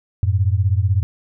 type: beating tone pair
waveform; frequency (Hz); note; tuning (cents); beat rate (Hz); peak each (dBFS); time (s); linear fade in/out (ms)
sine; 90.9 / 106.9; F#2 / A2; -30 / -49; 16; -16 / -18; 0.23-1.03; 0
effects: none